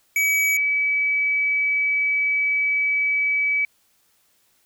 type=tone pair in turn; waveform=square / sine; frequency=2279 / 2288 Hz; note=C#7 / D7; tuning=+47 / -46 cents; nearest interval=unison; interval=7 cents; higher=second; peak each=-18 dBFS; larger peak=neither; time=0.16-0.57 / 0.57-3.65 s; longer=second; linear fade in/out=2 ms; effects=white hiss -63 dBFS RMS until 4.65 s